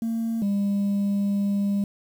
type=tone pair in turn; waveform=sine; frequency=227.5 / 200.8 Hz; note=A#3 / G3; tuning=-42 / +42 cents; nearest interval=major second; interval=216 cents; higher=first; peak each=-22 / -18 dBFS; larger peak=second; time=0.02-0.42 / 0.42-1.84 s; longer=second; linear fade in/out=2 ms; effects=tanh soft clip ceiling -20 dBFS + 8-bit